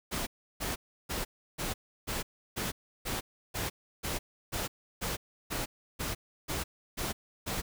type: noise bursts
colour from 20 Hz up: pink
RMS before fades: -34 dBFS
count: 16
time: 0.11-7.62 s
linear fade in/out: 20 ms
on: 160 ms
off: 330 ms
effects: none